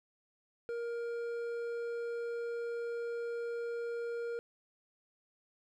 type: tone with hard clipping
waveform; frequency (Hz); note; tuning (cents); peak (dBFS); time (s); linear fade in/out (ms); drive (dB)
triangle; 469.6; A#4; +13; -37; 0.69-4.39; 0; 10
effects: none